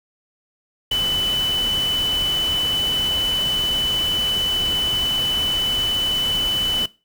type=tone in noise; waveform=sine; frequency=2995 Hz; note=F#7; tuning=20 cents sharp; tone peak=-18 dBFS; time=0.91-6.86 s; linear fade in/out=5 ms; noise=pink; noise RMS=-30 dBFS; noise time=0.91-6.86 s; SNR=+9 dB; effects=noise-tail reverb RT60 0.3 s tail -20 dB re dry